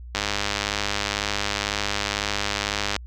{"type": "click train", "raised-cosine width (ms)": 0.2, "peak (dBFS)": -6, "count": 288, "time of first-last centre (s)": [0.15, 2.964], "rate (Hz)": 102, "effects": ["added 60 Hz sine -36 dBFS peak until 3.06 s"]}